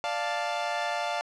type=chord; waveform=sawtooth; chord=D minor; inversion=none; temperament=equal; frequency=587.3 / 698.5 / 880 Hz; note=D5 / F5 / A5; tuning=0 / 0 / 0 cents; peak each=-30 / -27 / -29 dBFS; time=0.04-1.21 s; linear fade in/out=0 ms; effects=low-pass 5000 Hz 12 dB/octave